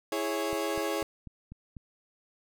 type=chord; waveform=30% pulse; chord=C# minor; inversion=first; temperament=equal; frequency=329.6 / 415.3 / 554.4 Hz; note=E4 / G#4 / C#5; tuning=0 / 0 / 0 cents; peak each=-31 dBFS; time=0.12-1.03 s; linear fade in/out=2 ms
type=click train; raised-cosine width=5 ms; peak=-31 dBFS; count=6; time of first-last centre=0.53-1.768 s; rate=4.04 Hz
effects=none